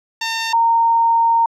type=tone pair in turn; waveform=10% pulse / sine; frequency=907 / 921.3 Hz; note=A#5 / A#5; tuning=-48 / -21 cents; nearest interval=unison; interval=27 cents; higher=second; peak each=-11 dBFS; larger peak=neither; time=0.21-0.53 / 0.53-1.46 s; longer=second; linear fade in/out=5 ms; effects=low-pass 8000 Hz 12 dB/octave